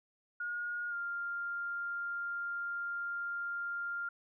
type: tone with pitch glide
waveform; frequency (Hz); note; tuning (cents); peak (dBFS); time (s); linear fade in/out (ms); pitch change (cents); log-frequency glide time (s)
sine; 1432 to 1397.7; F6 to F6; +43 to +1; -35; 0.4-4.09; 5; -42; 0.89-0.95
effects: none